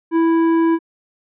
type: tone with tanh clipping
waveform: sine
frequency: 329.6 Hz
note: E4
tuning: in tune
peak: -14 dBFS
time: 0.11-0.79 s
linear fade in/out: 50 ms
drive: 13 dB
effects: low-pass 2000 Hz 12 dB/octave